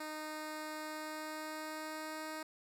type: tone with pitch glide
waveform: 10% pulse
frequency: 308.3 to 312.2 Hz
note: D#4 to D#4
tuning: -16 to +6 cents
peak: -33 dBFS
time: 0-2.43 s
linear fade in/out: 5 ms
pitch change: +22 cents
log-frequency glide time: 0.77-2.28 s
effects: none